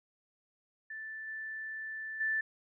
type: tone with level steps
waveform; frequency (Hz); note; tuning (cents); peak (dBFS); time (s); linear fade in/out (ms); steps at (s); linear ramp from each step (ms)
sine; 1761; A6; +1; -40 / -38 / -29; 0.9-2.41; 5; 1.27 / 2.2; 10
effects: none